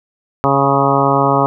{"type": "harmonic tone with a mistuned harmonic", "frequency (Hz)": 138.6, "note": "C#3", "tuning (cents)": 0, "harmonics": [1, 2, 3, 4, 5, 6, 7, 8, 9], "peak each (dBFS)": [-19, -19, -19, -19, -19, -19, -19, -19, -19], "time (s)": [0.44, 1.46], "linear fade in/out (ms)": 0, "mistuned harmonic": 8, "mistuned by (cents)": -18, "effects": []}